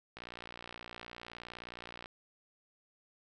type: click train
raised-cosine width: 0.3 ms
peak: -29 dBFS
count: 113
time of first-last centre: 0.17-2.059 s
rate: 59.3 Hz
effects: none